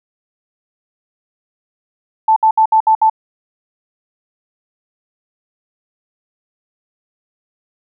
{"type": "tone bursts", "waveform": "sine", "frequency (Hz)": 879, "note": "A5", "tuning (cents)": -2, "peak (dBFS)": -7, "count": 6, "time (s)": [2.28, 3.098], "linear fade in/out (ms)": 5, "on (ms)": 83, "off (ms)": 64, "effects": []}